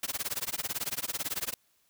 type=noise with tremolo; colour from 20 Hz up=white; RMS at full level=-31 dBFS; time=0.03-1.54 s; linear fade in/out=2 ms; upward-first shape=sine; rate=18 Hz; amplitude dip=100%; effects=white hiss -70 dBFS RMS until 1.89 s